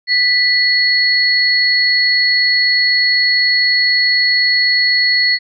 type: tone pair together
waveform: sine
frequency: 1975.5 / 4356 Hz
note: B6 / C#8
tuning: 0 / -31 cents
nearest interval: octave + major second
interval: 1369 cents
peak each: -13 dBFS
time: 0.07-5.39 s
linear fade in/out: 50 ms
effects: none